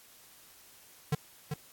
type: tone with echo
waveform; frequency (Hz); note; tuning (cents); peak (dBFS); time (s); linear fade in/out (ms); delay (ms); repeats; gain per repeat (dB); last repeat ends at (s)
square; 149.5; D3; +31; -26; 1.12-1.15; 5; 390; 1; -6; 1.54
effects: white hiss -57 dBFS RMS until 1.72 s + AAC 64 kbps